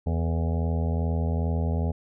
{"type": "harmonic tone with a mistuned harmonic", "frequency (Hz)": 82.41, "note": "E2", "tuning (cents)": 0, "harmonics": [1, 2, 3, 5, 6, 7, 8, 9, 10], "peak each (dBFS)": [-24, -30, -34, -38, -40, -41, -42, -43, -44], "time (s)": [0.06, 1.92], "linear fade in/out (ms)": 10, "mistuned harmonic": 5, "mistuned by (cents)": 45, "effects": []}